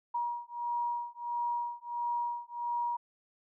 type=beating tone pair; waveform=sine; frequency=953 / 954.5 Hz; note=A#5 / A#5; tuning=+38 / +41 cents; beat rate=1.5 Hz; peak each=-35 / -35 dBFS; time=0.14-2.97 s; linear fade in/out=10 ms; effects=none